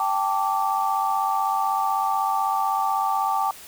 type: chord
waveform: sine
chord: G suspended second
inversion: none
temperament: equal with one note detuned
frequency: 784 / 880 / 1165.2 Hz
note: G5 / A5 / D6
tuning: 0 / 0 / -14 cents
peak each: -24 / -25 / -25 dBFS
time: 0-3.51 s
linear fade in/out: 2 ms
effects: white hiss -43 dBFS RMS until 3.67 s